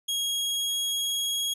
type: tone with pitch glide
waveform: sawtooth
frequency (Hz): 3286 to 3307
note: G#7 to G#7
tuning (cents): -19 to -8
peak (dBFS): -23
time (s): 0.08-1.54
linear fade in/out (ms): 10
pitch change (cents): +11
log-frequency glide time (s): 0.21-1.1
effects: resampled to 32000 Hz